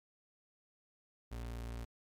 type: tone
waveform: 35% pulse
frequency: 58.27 Hz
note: A#1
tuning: in tune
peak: -39 dBFS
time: 1.31-1.85 s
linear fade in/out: 10 ms
effects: MP3 96 kbps